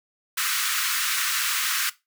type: high-pass noise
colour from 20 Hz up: pink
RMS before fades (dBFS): -25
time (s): 0.37-1.9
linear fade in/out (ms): 10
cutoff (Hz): 1200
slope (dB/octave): 48
effects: noise-tail reverb RT60 0.2 s tail -17 dB re dry